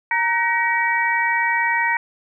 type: tone cluster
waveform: sine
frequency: 929 / 1514 / 1900 / 2283 Hz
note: A#5 / F#6 / A#6 / D7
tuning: -6 / +39 / +33 / -50 cents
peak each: -21 / -28 / -20 / -24 dBFS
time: 0.11-1.97 s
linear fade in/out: 2 ms
effects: none